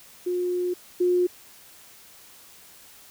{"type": "tone pair in turn", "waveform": "sine", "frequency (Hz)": [357.9, 357.9], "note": ["F4", "F4"], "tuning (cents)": [42, 42], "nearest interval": "unison", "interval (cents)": 0, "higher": "neither", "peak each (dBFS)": [-23, -18], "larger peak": "second", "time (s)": [[0.26, 0.74], [1, 1.27]], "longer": "first", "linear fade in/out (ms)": 10, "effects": ["white hiss -50 dBFS RMS until 3.1 s"]}